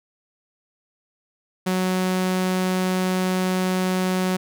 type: tone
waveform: sawtooth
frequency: 185 Hz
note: F#3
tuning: in tune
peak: -16 dBFS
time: 1.66-4.37 s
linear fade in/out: 10 ms
effects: none